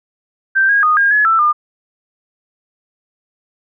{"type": "tone with pitch steps", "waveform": "sine", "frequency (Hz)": [1566, 1636, 1235, 1618, 1697, 1329, 1206], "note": ["G6", "G#6", "D#6", "G#6", "G#6", "E6", "D6"], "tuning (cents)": [-2, -26, -13, -46, 37, 14, 46], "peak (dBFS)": -9, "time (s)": [0.55, 1.53], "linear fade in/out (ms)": 20, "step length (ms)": 140, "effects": []}